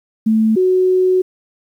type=tone pair in turn; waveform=sine; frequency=220 / 370 Hz; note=A3 / F#4; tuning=0 / 0 cents; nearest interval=major sixth; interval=900 cents; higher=second; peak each=-10 dBFS; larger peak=neither; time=0.26-0.56 / 0.56-1.22 s; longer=second; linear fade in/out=10 ms; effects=8-bit